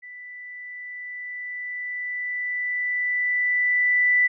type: tone with level ramp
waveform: sine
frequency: 1981 Hz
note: B6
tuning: 5 cents sharp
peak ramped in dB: -38 to -15 dBFS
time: 0.02-4.28 s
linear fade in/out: 20 ms
effects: none